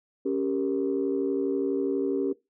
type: chord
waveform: sine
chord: G diminished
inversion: second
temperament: equal with one note detuned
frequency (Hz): 277.2 / 394 / 466.2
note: Db4 / G4 / Bb4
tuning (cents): 0 / +9 / 0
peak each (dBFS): -27 / -27 / -31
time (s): 0.25-2.33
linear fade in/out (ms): 10
effects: noise-tail reverb RT60 0.2 s tail -19 dB re dry + tanh soft clip ceiling -16 dBFS